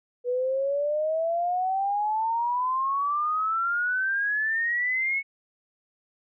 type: exponential sweep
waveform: sine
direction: up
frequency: 485.5 to 2217 Hz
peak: -23 dBFS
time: 0.24-5.23 s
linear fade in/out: 50 ms
effects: none